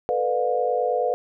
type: chord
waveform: sine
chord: B half-diminished seventh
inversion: third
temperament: just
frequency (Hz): 444.5 / 493.9 / 592.7 / 711.2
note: A4 / B4 / D5 / F5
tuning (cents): +18 / 0 / +16 / +31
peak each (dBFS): -28 / -23 / -28 / -25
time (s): 0.09-1.14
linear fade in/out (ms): 0
effects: none